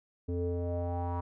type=tone with low-pass filter sweep; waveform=square; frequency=87.31 Hz; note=F2; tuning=in tune; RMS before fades=-33 dBFS; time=0.28-1.21 s; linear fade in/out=10 ms; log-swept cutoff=370 to 1000 Hz; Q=5.4; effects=none